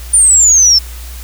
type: exponential sweep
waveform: sine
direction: down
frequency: 9340 to 5274 Hz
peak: -4 dBFS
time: 0.13-0.79 s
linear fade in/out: 10 ms
effects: added 60 Hz sine -25 dBFS peak until 1.23 s + white hiss -34 dBFS RMS until 1.23 s